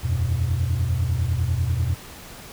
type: chord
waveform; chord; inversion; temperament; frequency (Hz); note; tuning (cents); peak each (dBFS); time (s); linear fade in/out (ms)
sine; E suspended second; none; equal; 82.41 / 92.5 / 123.47; E2 / F#2 / B2; 0 / 0 / 0; -23; 0.03-1.95; 20
effects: tanh soft clip ceiling -14 dBFS + pink hiss -41 dBFS RMS until 2.52 s